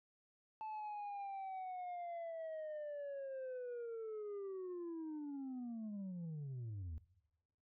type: linear sweep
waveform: sine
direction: down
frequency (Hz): 876 to 74.4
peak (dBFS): -40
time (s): 0.61-6.98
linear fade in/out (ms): 0
effects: noise-tail reverb RT60 1.0 s tail -21 dB re dry + tanh soft clip ceiling -42 dBFS